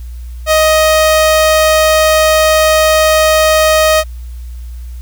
sawtooth tone, 626 Hz, D#5, 10 cents sharp, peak -3 dBFS, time 0.46-4.04 s, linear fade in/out 50 ms, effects added 60 Hz sine -23 dBFS peak until 5.01 s + white hiss -47 dBFS RMS until 5.01 s

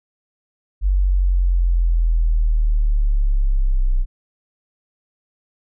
sine linear sweep, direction down, 48 to 30.87 Hz, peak -13 dBFS, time 0.81-4.06 s, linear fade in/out 50 ms, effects none

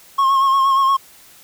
triangle tone with vibrato, 1082 Hz, C#6, 42 cents flat, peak -10 dBFS, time 0.18-0.97 s, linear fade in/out 10 ms, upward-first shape sine, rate 8.5 Hz, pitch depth 36 cents each way, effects white hiss -46 dBFS RMS until 1.43 s

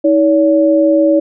sine tone pair together, 318.8 / 568 Hz, D#4 / C#5, +42 / +42 cents, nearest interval minor seventh, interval 1000 cents, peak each -10 dBFS, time 0.04-1.2 s, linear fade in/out 10 ms, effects none

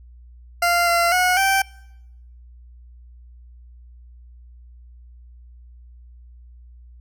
20% pulse tone with pitch steps, 694 / 686 / 729 / 778 Hz, F5 / F5 / F#5 / G5, -11 / -31 / -26 / -13 cents, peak -11 dBFS, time 0.62-1.62 s, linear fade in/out 5 ms, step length 250 ms, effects noise-tail reverb RT60 0.9 s tail -25 dB re dry + added 60 Hz sine -42 dBFS peak until 7 s

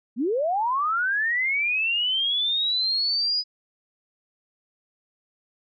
sine linear sweep, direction up, 207.7 to 4978 Hz, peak -21 dBFS, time 0.16-3.44 s, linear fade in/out 50 ms, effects none

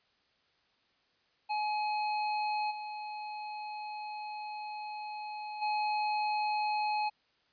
square tone with level steps, 845 Hz, G#5, 30 cents sharp, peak -31 / -39 / -30 dBFS, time 1.49-7.1 s, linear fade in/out 20 ms, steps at 2.7 / 5.61 s, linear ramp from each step 20 ms, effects white hiss -71 dBFS RMS until 7.52 s + resampled to 11025 Hz

